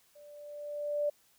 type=tone with level ramp; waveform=sine; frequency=587 Hz; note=D5; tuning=1 cent flat; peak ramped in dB=-52 to -26 dBFS; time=0.15-1.1 s; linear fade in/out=10 ms; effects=white hiss -67 dBFS RMS until 1.38 s